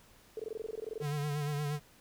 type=tone bursts; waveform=sine; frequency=440 Hz; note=A4; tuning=in tune; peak=-35 dBFS; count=15; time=0.37-1.025 s; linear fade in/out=2 ms; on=25 ms; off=20 ms
type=tone with vibrato; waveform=square; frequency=146.83 Hz; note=D3; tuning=in tune; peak=-33 dBFS; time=1-1.8 s; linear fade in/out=50 ms; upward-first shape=sine; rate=8.5 Hz; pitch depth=45 cents each way
effects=pink hiss -61 dBFS RMS until 2 s